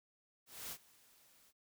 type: noise with ADSR envelope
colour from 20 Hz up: white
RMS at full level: -44 dBFS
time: 0.46-1.53 s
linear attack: 250 ms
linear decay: 66 ms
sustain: -23 dB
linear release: 45 ms
effects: none